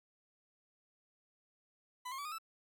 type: tone with pitch steps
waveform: 40% pulse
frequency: 999 / 1070.7 / 1147.5 / 1229.9 / 1318.2 Hz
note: B5 / C6 / D6 / D#6 / E6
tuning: +20 / +40 / -40 / -20 / 0 cents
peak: -40 dBFS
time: 2.05-2.385 s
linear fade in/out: 10 ms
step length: 67 ms
effects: none